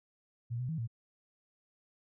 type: tone with pitch steps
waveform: sine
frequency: 118.1 / 125.6 / 160.8 / 115.6 Hz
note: A#2 / B2 / E3 / A#2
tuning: +23 / +30 / -43 / -14 cents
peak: -33 dBFS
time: 0.5-0.876 s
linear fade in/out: 20 ms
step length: 94 ms
effects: none